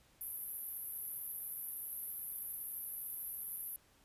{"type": "band-pass noise", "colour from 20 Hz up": "pink", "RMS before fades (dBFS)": -44, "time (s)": [0.21, 3.76], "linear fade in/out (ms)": 0, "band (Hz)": [11000, 13000], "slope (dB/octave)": 96, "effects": ["pink hiss -68 dBFS RMS until 4.04 s", "resampled to 32000 Hz"]}